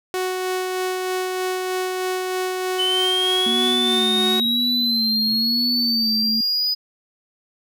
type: tone with tremolo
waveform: sawtooth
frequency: 370 Hz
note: F#4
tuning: in tune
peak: -17 dBFS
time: 0.14-4.4 s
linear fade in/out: 0 ms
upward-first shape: sine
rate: 3.2 Hz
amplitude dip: 25%
type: linear sweep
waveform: triangle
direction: up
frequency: 3007 to 4978 Hz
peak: -17 dBFS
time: 2.78-6.75 s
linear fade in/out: 20 ms
type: tone with vibrato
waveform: sine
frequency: 230 Hz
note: A#3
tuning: 23 cents flat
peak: -23 dBFS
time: 3.46-6.41 s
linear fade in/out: 5 ms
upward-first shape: sine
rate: 1 Hz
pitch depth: 100 cents each way
effects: none